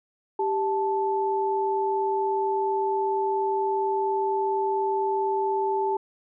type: tone pair together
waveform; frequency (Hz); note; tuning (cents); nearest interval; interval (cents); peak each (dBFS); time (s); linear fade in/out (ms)
sine; 392 / 875.7; G4 / A5; 0 / -8; octave + major second; 1392; -25; 0.39-5.97; 5
effects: none